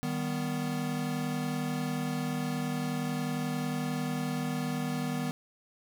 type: chord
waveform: square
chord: Eb augmented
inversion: none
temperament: equal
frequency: 155.56 / 196 / 246.9 Hz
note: Eb3 / G3 / B3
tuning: 0 / 0 / 0 cents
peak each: -35 / -39 / -34 dBFS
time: 0.03-5.31 s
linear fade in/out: 0 ms
effects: none